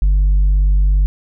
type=tone with tanh clipping; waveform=sine; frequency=48.68 Hz; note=G1; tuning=11 cents flat; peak=-10 dBFS; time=0.02-1.06 s; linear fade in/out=0 ms; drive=2 dB; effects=none